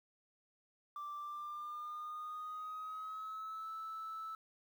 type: tone with pitch glide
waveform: sine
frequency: 1174.7 to 1311 Hz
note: D6 to E6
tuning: 0 to -10 cents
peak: -40 dBFS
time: 0.96-4.35 s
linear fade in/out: 2 ms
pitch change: +190 cents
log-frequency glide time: 1.17-3.69 s
effects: tanh soft clip ceiling -40 dBFS + 11-bit